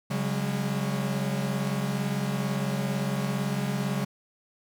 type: chord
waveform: 45% pulse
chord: C# suspended fourth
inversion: none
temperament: equal with one note detuned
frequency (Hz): 138.59 / 185 / 202.8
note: C#3 / F#3 / G#3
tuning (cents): 0 / 0 / -41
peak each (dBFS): -30 / -32 / -31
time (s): 0.1-4.05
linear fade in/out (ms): 10
effects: none